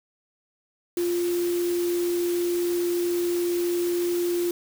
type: tone in noise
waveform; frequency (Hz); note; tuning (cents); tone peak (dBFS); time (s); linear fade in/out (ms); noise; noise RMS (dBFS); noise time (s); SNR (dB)
sine; 349.2; F4; 0; -22; 0.97-4.51; 2; white; -37; 0.97-4.51; +12
effects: none

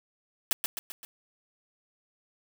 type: noise with echo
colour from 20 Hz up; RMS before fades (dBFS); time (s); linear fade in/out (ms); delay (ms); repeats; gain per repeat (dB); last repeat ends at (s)
white; -25; 0.51-0.53; 0; 130; 4; -5; 1.05
effects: none

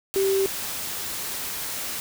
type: tone in noise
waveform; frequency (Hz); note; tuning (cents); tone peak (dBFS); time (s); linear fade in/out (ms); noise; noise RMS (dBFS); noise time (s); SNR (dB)
sine; 388.6; G4; -15; -19; 0.16-0.46; 0; white; -31; 0.14-2; +9
effects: none

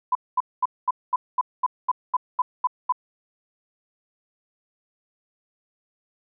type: tone bursts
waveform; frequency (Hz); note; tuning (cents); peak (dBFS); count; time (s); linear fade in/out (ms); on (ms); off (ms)
sine; 1002; B5; +25; -17; 12; 0.12-2.924; 5; 32; 220
effects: none

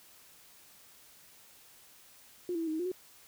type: tone with pitch steps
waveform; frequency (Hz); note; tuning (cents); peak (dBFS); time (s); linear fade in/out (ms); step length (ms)
sine; 356 / 331 / 328.1 / 312.5 / 317.3 / 354.9 / 368.6; F4 / E4 / E4 / D#4 / D#4 / F4 / F#4; +33 / +7 / -8 / +8 / +34 / +28 / -7; -31; 2.49-2.917; 2; 61
effects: white hiss -58 dBFS RMS until 3.27 s

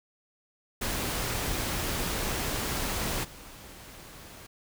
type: noise with level steps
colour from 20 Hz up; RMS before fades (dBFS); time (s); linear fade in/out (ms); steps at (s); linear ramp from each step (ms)
pink; -31 / -47; 0.81-4.47; 10; 3.23; 20
effects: none

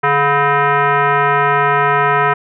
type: tone with frequency modulation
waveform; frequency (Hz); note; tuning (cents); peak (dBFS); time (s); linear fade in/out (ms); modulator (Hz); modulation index
sine; 146.83; D3; 0; -10; 0.03-2.34; 10; 569; 2.9
effects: none

